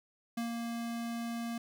square tone with ADSR envelope, 233.1 Hz, A#3, in tune, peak -33 dBFS, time 0.37-1.58 s, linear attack 7 ms, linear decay 120 ms, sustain -3 dB, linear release 4 ms, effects none

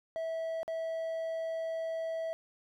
triangle tone with dropouts, 652 Hz, E5, 19 cents flat, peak -31 dBFS, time 0.16-2.33 s, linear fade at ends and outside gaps 0 ms, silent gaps 0.631-0.679 s, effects none

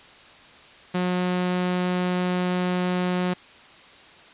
sawtooth tone, 180.6 Hz, F#3, 42 cents flat, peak -18 dBFS, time 0.94-3.34 s, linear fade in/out 10 ms, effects white hiss -48 dBFS RMS until 4.33 s + resampled to 8000 Hz

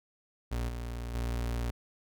35% pulse tone with level steps, 59.1 Hz, A#1, 24 cents sharp, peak -29 / -34 / -29 dBFS, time 0.51-1.71 s, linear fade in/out 10 ms, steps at 0.68 / 1.14 s, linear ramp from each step 10 ms, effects none

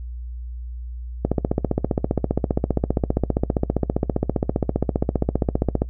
click train, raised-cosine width 2 ms, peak -5 dBFS, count 70, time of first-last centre 1.25-5.82 s, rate 15.1 Hz, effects noise-tail reverb RT60 0.1 s tail -20 dB re dry + added 60 Hz sine -29 dBFS peak until 5.89 s

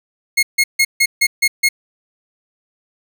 sawtooth tone bursts, 2159 Hz, C#7, 46 cents flat, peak -7 dBFS, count 7, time 0.37-1.69 s, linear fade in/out 10 ms, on 60 ms, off 150 ms, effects none

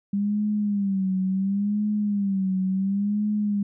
sine tone with vibrato, 198.7 Hz, G3, 24 cents sharp, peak -21 dBFS, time 0.13-3.63 s, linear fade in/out 5 ms, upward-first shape sine, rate 0.71 Hz, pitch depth 99 cents each way, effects none

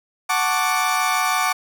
30% pulse chord, D major seventh, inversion first, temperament equal, 740 / 880 / 1108.7 / 1174.7 Hz, F#5 / A5 / C#6 / D6, 0 / 0 / 0 / 0 cents, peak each -21 / -23 / -23 / -19 dBFS, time 0.29-1.53 s, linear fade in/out 10 ms, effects none

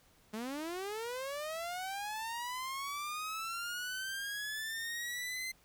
sawtooth linear sweep, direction up, 207.7 to 2078 Hz, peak -34 dBFS, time 0.33-5.52 s, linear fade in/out 10 ms, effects pink hiss -66 dBFS RMS until 5.64 s

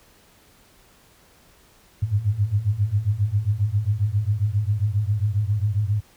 sine tone cluster, 93 / 100.5 / 107.9 Hz, F#2 / G2 / A2, +9 / +44 / -33 cents, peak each -30 / -23 / -22 dBFS, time 2.02-6.01 s, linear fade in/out 10 ms, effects pink hiss -55 dBFS RMS until 6.16 s

